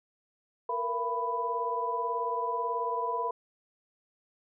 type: tone cluster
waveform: sine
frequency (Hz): 459.7 / 478 / 681 / 992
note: A#4 / A#4 / F5 / B5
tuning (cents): -24 / +43 / -44 / +7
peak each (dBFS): -36 / -38 / -38 / -30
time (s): 0.69-3.31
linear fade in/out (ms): 5
effects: none